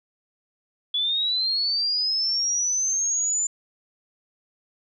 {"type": "linear sweep", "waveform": "sine", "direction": "up", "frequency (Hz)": [3400, 7120], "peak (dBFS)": -21, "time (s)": [0.94, 3.47], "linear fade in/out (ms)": 5, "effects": []}